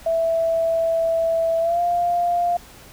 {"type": "tone with pitch glide", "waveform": "sine", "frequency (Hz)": [659.3, 698.5], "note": ["E5", "F5"], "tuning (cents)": [0, 0], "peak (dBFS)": -17, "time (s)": [0.06, 2.57], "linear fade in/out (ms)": 5, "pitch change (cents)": 100, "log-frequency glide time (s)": [1.6, 1.81], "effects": ["added 60 Hz sine -50 dBFS peak until 2.92 s", "pink hiss -45 dBFS RMS until 2.92 s"]}